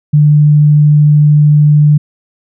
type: tone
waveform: sine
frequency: 148.9 Hz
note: D3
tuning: 24 cents sharp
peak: -3 dBFS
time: 0.13-1.98 s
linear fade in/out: 10 ms
effects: none